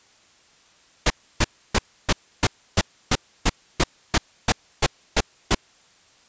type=noise bursts; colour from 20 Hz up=pink; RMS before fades=-17 dBFS; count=14; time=1.06-5.548 s; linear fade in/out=5 ms; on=42 ms; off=300 ms; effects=white hiss -56 dBFS RMS until 6.28 s + resampled to 16000 Hz